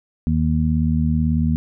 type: harmonic tone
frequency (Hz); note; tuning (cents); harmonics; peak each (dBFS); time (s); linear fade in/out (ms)
78.2; D#2; +9; 1 / 2 / 3; -20 / -20 / -20; 0.27-1.56; 0
effects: none